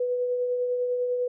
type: tone with tremolo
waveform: sine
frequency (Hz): 494.1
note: B4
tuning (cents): +1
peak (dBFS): -22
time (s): 0-1.28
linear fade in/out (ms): 5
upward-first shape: triangle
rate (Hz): 10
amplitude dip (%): 35
effects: none